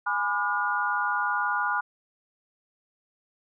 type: chord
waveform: sine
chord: G# diminished seventh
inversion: none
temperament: just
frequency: 830.6 / 996.7 / 1196.1 / 1435.3 Hz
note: G#5 / B5 / D6 / F6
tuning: 0 / +16 / +31 / +47 cents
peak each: -31 / -30 / -31 / -27 dBFS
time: 0.06-1.81 s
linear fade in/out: 10 ms
effects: none